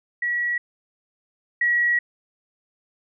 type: tone pair in turn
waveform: sine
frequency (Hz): 1926 / 1918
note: B6 / A#6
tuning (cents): -44 / +49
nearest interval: unison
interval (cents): 7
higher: first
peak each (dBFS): -21 / -17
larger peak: second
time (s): 0.22-0.58 / 1.61-1.99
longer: second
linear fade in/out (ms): 5
effects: none